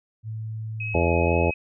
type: tone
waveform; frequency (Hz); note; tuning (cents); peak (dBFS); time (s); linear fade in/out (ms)
sine; 110; A2; 0; -29; 0.23-1.01; 50
type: tone with vibrato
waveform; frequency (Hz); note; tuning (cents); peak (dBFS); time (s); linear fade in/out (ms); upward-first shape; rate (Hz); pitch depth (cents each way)
sine; 2543; D#7; +37; -29; 0.8-1.54; 5; sine; 2.1; 11
type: harmonic tone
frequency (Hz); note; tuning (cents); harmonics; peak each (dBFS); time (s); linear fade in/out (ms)
84.7; E2; +48; 1 / 2 / 3 / 4 / 5 / 6 / 7 / 8 / 10; -23 / -29 / -31 / -28 / -27 / -27 / -28 / -30 / -29; 0.94-1.51; 10
effects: none